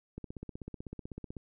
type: click train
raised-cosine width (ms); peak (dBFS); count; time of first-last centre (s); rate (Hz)
3; -28; 20; 0.18-1.367; 16
effects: none